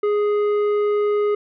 sine tone with tanh clipping, 415.3 Hz, G#4, in tune, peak -18 dBFS, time 0.03-1.35 s, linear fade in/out 5 ms, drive 9 dB, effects none

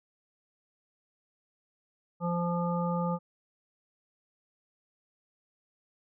harmonic tone, 173.3 Hz, F3, 13 cents flat, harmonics 1 / 3 / 5 / 7, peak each -29 / -34 / -36 / -37 dBFS, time 2.2-3.19 s, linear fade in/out 50 ms, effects none

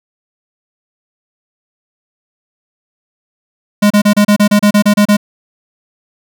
square tone bursts, 206.7 Hz, G#3, 8 cents flat, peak -6 dBFS, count 12, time 3.82-5.169 s, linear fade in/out 10 ms, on 84 ms, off 31 ms, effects none

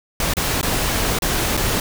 pink noise with dropouts, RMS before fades -20 dBFS, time 0.2-1.8 s, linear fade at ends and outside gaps 2 ms, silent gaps 0.337-0.368 / 0.614-0.629 / 1.188-1.221 / 1.569-1.574 s, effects none

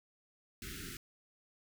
pink band-stop noise, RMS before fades -45 dBFS, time 0.62-0.97 s, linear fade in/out 2 ms, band 420 to 1300 Hz, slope 96 dB/octave, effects none

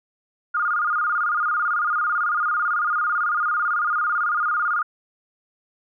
sine tone with vibrato, 1320 Hz, E6, 2 cents sharp, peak -19 dBFS, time 0.54-4.83 s, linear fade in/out 10 ms, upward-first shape square, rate 18 Hz, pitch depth 120 cents each way, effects none

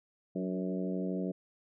harmonic tone with a mistuned harmonic, 92.5 Hz, F#2, in tune, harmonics 2 / 3 / 4 / 5 / 6 / 7, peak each -34 / -38 / -40 / -42 / -44 / -45 dBFS, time 0.35-1.32 s, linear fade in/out 10 ms, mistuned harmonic 3, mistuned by +41 cents, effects none

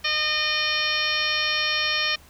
harmonic tone with a mistuned harmonic, 611 Hz, D#5, 32 cents flat, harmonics 1 / 2 / 3 / 4 / 5 / 6 / 7 / 8 / 9, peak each -37 / -32 / -28 / -27 / -28 / -32 / -31 / -37 / -30 dBFS, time 0.04-2.16 s, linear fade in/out 10 ms, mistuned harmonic 6, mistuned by -18 cents, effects added 74 Hz sine -52 dBFS peak until 2.29 s + pink hiss -52 dBFS RMS until 2.29 s

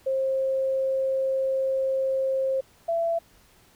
sine tone pair in turn, 532 / 670.3 Hz, C5 / E5, +29 / +29 cents, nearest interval major third, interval 400 cents, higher second, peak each -22 dBFS, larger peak neither, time 0.06-2.61 / 2.88-3.19 s, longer first, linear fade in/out 10 ms, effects pink hiss -58 dBFS RMS until 3.75 s

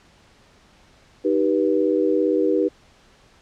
sine chord, Eb augmented, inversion none, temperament just, 311.1 / 388.9 / 486.1 Hz, Eb4 / G4 / B4, 0 / -14 / -28 cents, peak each -21 dBFS, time 1.24-2.69 s, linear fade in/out 20 ms, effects pink hiss -54 dBFS RMS until 3.41 s + low-pass 6000 Hz 12 dB/octave

